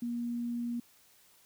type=tone; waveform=sine; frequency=237.9 Hz; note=A#3; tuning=35 cents sharp; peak=-32 dBFS; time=0.02-0.8 s; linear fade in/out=5 ms; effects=white hiss -63 dBFS RMS until 1.45 s